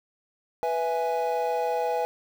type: chord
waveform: triangle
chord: E major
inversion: second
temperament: equal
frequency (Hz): 493.9 / 659.3 / 830.6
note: B4 / E5 / G#5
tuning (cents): 0 / 0 / 0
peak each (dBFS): -26 / -28 / -26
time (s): 0.63-2.05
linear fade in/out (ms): 0
effects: 8-bit